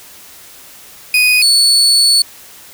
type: tone pair in turn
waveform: 35% pulse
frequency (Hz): 2489 / 4435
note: D#7 / C#8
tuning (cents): 0 / 0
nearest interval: minor seventh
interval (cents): 1000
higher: second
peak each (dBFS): -6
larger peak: neither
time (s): 1.14-1.42 / 1.42-2.22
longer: second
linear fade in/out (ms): 2
effects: white hiss -38 dBFS RMS until 2.73 s